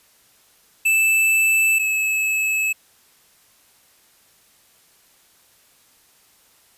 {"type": "tone pair in turn", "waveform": "square", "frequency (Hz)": [2637, 2595], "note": ["E7", "E7"], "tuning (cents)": [0, -28], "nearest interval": "unison", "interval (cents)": 28, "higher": "first", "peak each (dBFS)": [-15, -19], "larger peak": "first", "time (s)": [[0.85, 1.79], [1.79, 2.73]], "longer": "neither", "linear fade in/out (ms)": 10, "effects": ["white hiss -56 dBFS RMS until 6.77 s", "resampled to 32000 Hz"]}